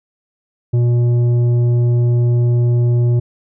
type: tone with tanh clipping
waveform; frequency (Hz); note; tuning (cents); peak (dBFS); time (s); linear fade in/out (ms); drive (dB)
sine; 120.3; B2; -45; -12; 0.73-3.2; 10; 8
effects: none